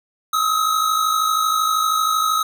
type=tone pair together; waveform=square; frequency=1265.7 / 1318.5 Hz; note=D#6 / E6; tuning=+29 / 0 cents; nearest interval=minor second; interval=71 cents; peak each=-18 / -24 dBFS; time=0.33-2.43 s; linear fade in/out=5 ms; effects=none